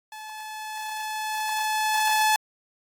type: tone with level ramp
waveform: sawtooth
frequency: 863 Hz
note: A5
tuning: 34 cents flat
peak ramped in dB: -34 to -14 dBFS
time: 0.12-2.36 s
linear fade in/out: 2 ms
effects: AAC 48 kbps